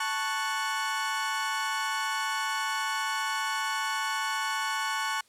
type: chord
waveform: 30% pulse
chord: F# minor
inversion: first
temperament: equal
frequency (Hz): 880 / 1108.7 / 1480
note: A5 / C#6 / F#6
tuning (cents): 0 / 0 / 0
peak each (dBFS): -30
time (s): 0-5.21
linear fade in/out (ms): 5
effects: white hiss -63 dBFS RMS until 5.28 s + low-pass 10000 Hz 12 dB/octave